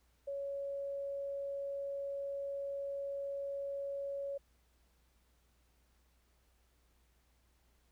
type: tone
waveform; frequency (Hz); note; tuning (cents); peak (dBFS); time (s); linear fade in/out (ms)
sine; 558; C#5; +11; -37; 0.27-4.38; 10
effects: added 60 Hz sine -70 dBFS peak until 7.91 s + pink hiss -75 dBFS RMS until 7.91 s